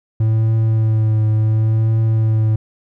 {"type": "tone with vibrato", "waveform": "triangle", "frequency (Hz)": 110, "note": "A2", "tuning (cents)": 0, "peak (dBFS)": -10, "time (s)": [0.2, 2.56], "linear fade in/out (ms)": 5, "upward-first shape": "triangle", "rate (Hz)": 0.7, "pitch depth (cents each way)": 28, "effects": []}